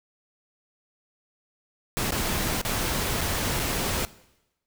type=noise with dropouts; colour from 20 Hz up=pink; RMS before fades=-27 dBFS; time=1.97-4.05 s; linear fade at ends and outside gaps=0 ms; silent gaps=2.107-2.121 / 2.615-2.65 / 3.209-3.213 / 3.594-3.598 s; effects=noise-tail reverb RT60 0.9 s tail -19 dB re dry